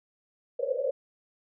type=band-pass noise; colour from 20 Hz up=pink; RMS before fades=-29 dBFS; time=0.59-0.91 s; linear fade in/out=10 ms; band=490 to 560 Hz; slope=96 dB/octave; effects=none